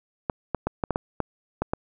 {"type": "clicks", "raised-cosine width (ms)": 1, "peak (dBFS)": -10, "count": 9, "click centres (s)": [0.298, 0.547, 0.67, 0.838, 0.907, 0.959, 1.203, 1.62, 1.735], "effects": []}